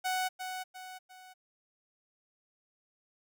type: tone with echo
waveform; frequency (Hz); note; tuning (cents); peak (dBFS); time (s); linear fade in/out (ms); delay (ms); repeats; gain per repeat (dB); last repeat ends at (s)
sawtooth; 743; F#5; +7; -26; 0.04-0.29; 20; 350; 3; -7; 1.34
effects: none